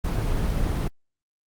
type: noise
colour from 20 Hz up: brown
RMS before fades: -24 dBFS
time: 0.04-0.88 s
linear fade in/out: 5 ms
effects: Opus 24 kbps